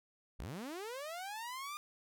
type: linear sweep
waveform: sawtooth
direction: up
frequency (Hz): 33.9 to 1218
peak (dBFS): -38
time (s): 0.39-1.77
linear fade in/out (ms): 0
effects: none